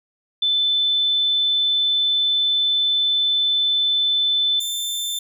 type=tone pair in turn; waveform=sine / sawtooth; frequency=3520 / 3553 Hz; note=A7 / A7; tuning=0 / +16 cents; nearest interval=unison; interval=16 cents; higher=second; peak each=-16 / -20 dBFS; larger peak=first; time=0.42-4.6 / 4.6-5.19 s; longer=first; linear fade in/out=5 ms; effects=none